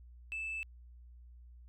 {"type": "tone", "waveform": "sine", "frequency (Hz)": 2632, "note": "E7", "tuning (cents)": -3, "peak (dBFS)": -35, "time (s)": [0.32, 0.63], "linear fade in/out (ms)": 0, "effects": ["tanh soft clip ceiling -34 dBFS", "added 60 Hz sine -52 dBFS peak until 1.68 s"]}